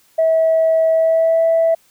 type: tone with pitch glide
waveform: sine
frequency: 647 to 657.5 Hz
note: E5 to E5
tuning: -32 to -5 cents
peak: -10 dBFS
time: 0.18-1.75 s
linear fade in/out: 10 ms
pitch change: +27 cents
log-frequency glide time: 0.92-1.44 s
effects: tanh soft clip ceiling -7 dBFS + white hiss -55 dBFS RMS until 1.9 s